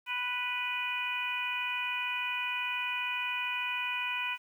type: harmonic tone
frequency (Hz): 493.9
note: B4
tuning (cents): 0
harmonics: 2 / 3 / 4 / 5 / 6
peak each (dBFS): -38 / -40 / -42 / -33 / -40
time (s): 0.06-4.38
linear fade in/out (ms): 50
effects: 10-bit